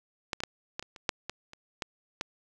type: clicks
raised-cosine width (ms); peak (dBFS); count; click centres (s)
0.2; -13 / -18 / -12 / -16 / -26 / -29 / -8 / -17 / -29 / -15 / -14; 11; 0.332 / 0.404 / 0.436 / 0.795 / 0.826 / 0.962 / 1.092 / 1.296 / 1.534 / 1.822 / 2.211
effects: none